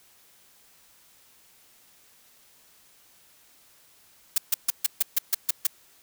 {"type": "noise bursts", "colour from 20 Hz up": "blue", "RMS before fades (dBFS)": -21, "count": 9, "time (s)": [4.36, 5.669], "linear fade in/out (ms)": 5, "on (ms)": 21, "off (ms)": 140, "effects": ["white hiss -58 dBFS RMS until 6.02 s"]}